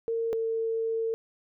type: tone pair in turn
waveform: sine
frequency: 457.2 / 451.4 Hz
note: A#4 / A4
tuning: -34 / +44 cents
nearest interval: unison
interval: 22 cents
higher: first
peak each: -26 dBFS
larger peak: neither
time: 0.08-0.33 / 0.33-1.14 s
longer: second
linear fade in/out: 0 ms
effects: none